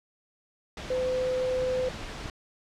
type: noise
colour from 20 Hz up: pink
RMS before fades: -38 dBFS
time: 0.77-2.3 s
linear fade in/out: 2 ms
type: tone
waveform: sine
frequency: 510 Hz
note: C5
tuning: 44 cents flat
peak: -25 dBFS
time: 0.9-1.89 s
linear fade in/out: 5 ms
type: click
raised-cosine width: 3 ms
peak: -25 dBFS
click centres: 2.258 s
effects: low-pass 5000 Hz 12 dB/octave